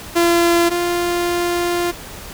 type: tone pair in turn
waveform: sawtooth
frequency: 341.9 / 348.7 Hz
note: F4 / F4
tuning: -37 / -3 cents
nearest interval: unison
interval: 34 cents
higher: second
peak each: -8 / -13 dBFS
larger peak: first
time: 0.15-0.7 / 0.7-1.92 s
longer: second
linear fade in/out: 20 ms
effects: pink hiss -34 dBFS RMS until 2.33 s